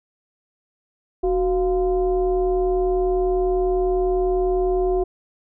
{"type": "tone with frequency modulation", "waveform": "sine", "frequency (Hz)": 370, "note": "F#4", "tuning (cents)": 0, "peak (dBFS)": -17, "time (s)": [1.23, 5.04], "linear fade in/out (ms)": 10, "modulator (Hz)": 330, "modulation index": 0.7, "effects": []}